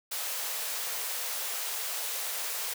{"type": "high-pass noise", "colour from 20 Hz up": "white", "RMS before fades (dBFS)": -34, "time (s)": [0.11, 2.74], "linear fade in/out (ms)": 10, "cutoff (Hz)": 420, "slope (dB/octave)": 96, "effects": []}